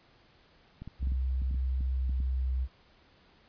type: clicks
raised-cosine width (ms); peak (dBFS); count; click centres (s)
5; -29; 11; 0.82 / 0.876 / 1.028 / 1.072 / 1.12 / 1.419 / 1.511 / 1.545 / 1.808 / 2.095 / 2.203
type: tone with pitch glide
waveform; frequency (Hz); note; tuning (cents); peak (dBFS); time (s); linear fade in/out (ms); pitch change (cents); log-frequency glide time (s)
sine; 64.7 to 64.14; C2 to C2; -19 to -34; -27; 0.99-2.68; 50; -15; 1.88-2.54
effects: pink hiss -62 dBFS RMS until 3.48 s + resampled to 11025 Hz